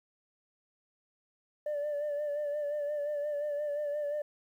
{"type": "tone with vibrato", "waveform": "sine", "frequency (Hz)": 587.3, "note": "D5", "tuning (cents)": 0, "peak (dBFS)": -29, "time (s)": [1.66, 4.22], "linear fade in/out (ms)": 5, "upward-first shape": "sine", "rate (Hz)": 5.7, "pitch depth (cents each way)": 40, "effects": ["tanh soft clip ceiling -29 dBFS", "11-bit"]}